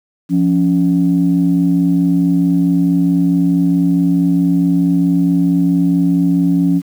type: tone pair together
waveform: sine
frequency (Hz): 174.61 / 279.2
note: F3 / C#4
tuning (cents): 0 / +13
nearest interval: minor sixth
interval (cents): 813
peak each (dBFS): -12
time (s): 0.29-6.82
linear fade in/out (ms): 50
effects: tanh soft clip ceiling -3 dBFS + 7-bit